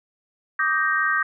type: chord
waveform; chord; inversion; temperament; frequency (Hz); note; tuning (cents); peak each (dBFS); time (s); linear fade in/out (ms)
sine; Eb major seventh; third; equal with one note detuned; 1160.5 / 1244.5 / 1568 / 1864.7; D6 / Eb6 / G6 / Bb6; -21 / 0 / 0 / 0; -27 / -26 / -22 / -24; 0.59-1.23; 5
effects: none